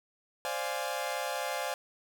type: chord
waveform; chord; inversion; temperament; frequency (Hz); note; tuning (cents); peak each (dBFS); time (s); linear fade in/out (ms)
sawtooth; D half-diminished seventh; third; equal; 523.3 / 587.3 / 698.5 / 830.6; C5 / D5 / F5 / Ab5; 0 / 0 / 0 / 0; -34; 0.45-1.74; 0
effects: none